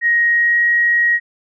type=tone with pitch glide; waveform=sine; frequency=1880 to 1892 Hz; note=A#6 to A#6; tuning=+14 to +25 cents; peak=-11 dBFS; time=0.01-1.2 s; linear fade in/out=50 ms; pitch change=+11 cents; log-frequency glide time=0.29-0.62 s; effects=none